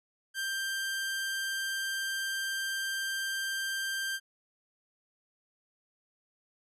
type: tone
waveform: sawtooth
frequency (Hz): 1578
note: G6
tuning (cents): +11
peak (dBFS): -28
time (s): 0.34-4.2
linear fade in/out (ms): 50
effects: resampled to 32000 Hz